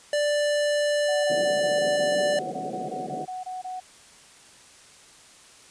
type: tone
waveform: square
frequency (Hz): 588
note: D5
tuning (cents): +2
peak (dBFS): -22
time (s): 0.13-2.39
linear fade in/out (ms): 2
type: tone bursts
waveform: sine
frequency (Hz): 740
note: F#5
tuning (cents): 0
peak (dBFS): -31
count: 15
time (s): 1.08-3.802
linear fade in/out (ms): 10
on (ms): 160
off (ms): 23
type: band-pass noise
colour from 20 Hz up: white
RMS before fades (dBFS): -35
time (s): 1.29-3.26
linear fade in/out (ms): 20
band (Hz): 140 to 640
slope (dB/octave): 96
effects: white hiss -51 dBFS RMS until 5.7 s + resampled to 22050 Hz